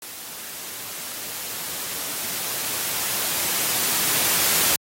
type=noise with level ramp; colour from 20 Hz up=white; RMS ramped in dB=-37 to -19 dBFS; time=0.02-4.76 s; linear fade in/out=2 ms; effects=high-pass 100 Hz 12 dB/octave + AAC 48 kbps